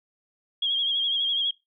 sine tone with vibrato, 3262 Hz, G#7, 32 cents flat, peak -22 dBFS, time 0.62-1.51 s, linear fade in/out 5 ms, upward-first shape sine, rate 12 Hz, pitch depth 48 cents each way, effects noise-tail reverb RT60 0.2 s tail -22 dB re dry

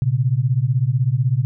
sine beating tone pair, 119 / 135 Hz, A#2 / C#3, +36 / -45 cents, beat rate 16 Hz, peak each -18 dBFS, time 0.02-1.45 s, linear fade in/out 0 ms, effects none

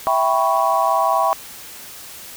sine chord, C# half-diminished seventh, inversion first, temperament equal, 659.3 / 784 / 987.8 / 1108.7 Hz, E5 / G5 / B5 / C#6, 0 / 0 / 0 / 0 cents, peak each -20 dBFS, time 0.07-1.33 s, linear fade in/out 0 ms, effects white hiss -37 dBFS RMS until 2.36 s

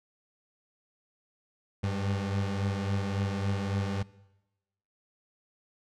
30% pulse beating tone pair, 98 / 101.6 Hz, G2 / G#2, 0 / -38 cents, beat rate 3.6 Hz, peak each -27 / -32 dBFS, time 1.83-4.03 s, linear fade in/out 10 ms, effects noise-tail reverb RT60 1.0 s tail -21 dB re dry + low-pass 6000 Hz 12 dB/octave

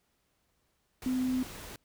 sine tone in noise, 255.8 Hz, C4, 39 cents flat, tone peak -27 dBFS, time 1.06-1.43 s, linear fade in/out 2 ms, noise pink, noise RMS -45 dBFS, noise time 1.02-1.76 s, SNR +15 dB, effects pink hiss -75 dBFS RMS until 1.84 s

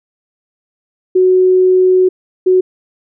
sine tone bursts at uneven times, 370 Hz, F#4, in tune, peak -6 dBFS, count 2, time 1.15-2.09 / 2.46-2.61 s, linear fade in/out 10 ms, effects none

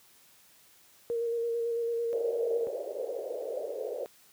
sine tone with vibrato, 466.2 Hz, A#4, in tune, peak -28 dBFS, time 1.1-2.67 s, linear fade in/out 0 ms, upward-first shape square, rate 9 Hz, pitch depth 17 cents each way
pink band-pass noise, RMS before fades -36 dBFS, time 2.13-4.06 s, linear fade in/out 0 ms, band 440 to 580 Hz, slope 48 dB/octave
effects white hiss -60 dBFS RMS until 4.32 s + high-pass 60 Hz 12 dB/octave

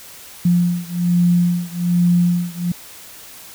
sine beating tone pair, 174.61 / 175.81 Hz, F3 / F3, 0 / +12 cents, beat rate 1.2 Hz, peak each -16 / -17 dBFS, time 0.45-2.72 s, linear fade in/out 5 ms, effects white hiss -39 dBFS RMS until 3.54 s

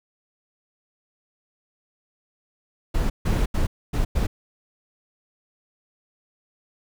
brown noise bursts at uneven times, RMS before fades -21 dBFS, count 5, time 2.94-3.1 / 3.25-3.46 / 3.54-3.67 / 3.93-4.05 / 4.15-4.27 s, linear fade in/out 10 ms, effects none

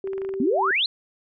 sine tone, 387 Hz, G4, 22 cents flat, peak -26 dBFS, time 0.04-0.71 s, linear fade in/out 2 ms
clicks, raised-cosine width 0.5 ms, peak -26 dBFS, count 7, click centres 0.074 / 0.133 / 0.18 / 0.218 / 0.249 / 0.291 / 0.339 s
sine exponential sweep, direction up, 222.3 to 4252 Hz, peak -19 dBFS, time 0.4-0.86 s, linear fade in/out 2 ms
effects none

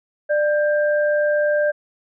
sine tone pair together, 594.5 / 1586 Hz, D5 / G6, +21 / +20 cents, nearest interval octave + perfect fourth, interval 1699 cents, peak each -16 / -24 dBFS, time 0.29-1.72 s, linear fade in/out 20 ms, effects none

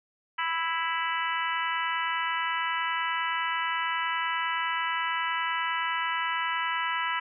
harmonic tone, 329.6 Hz, E4, in tune, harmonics 3 / 4 / 5 / 6 / 7 / 8 / 9, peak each -31 / -33 / -35 / -33 / -39 / -40 / -37 dBFS, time 0.38-7.2 s, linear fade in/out 10 ms, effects none

